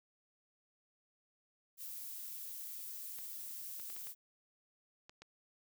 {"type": "noise", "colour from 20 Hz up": "violet", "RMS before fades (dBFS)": -46, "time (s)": [1.77, 4.15], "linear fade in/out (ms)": 50}
{"type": "clicks", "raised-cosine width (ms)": 0.2, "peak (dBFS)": -36, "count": 7, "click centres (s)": [3.187, 3.798, 3.901, 3.965, 4.071, 5.095, 5.22]}
{"effects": []}